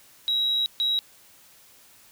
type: tone bursts at uneven times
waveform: sine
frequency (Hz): 3856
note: B7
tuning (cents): -42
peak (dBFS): -20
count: 2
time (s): 0.28-0.66 / 0.8-0.99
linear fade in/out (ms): 0
effects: tanh soft clip ceiling -17 dBFS + white hiss -54 dBFS RMS until 2.11 s